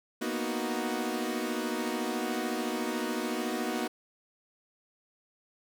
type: chord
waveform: sawtooth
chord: B major seventh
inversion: third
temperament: equal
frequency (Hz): 233.1 / 246.9 / 311.1 / 370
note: A#3 / B3 / D#4 / F#4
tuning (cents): 0 / 0 / 0 / 0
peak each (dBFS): -32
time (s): 0.21-3.88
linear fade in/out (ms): 10
effects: none